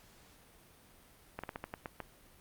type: slowing click train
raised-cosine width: 0.5 ms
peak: -24 dBFS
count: 8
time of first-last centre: 1.39-2.003 s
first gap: 46 ms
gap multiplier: 1.21
effects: pink hiss -61 dBFS RMS until 2.4 s + Opus 48 kbps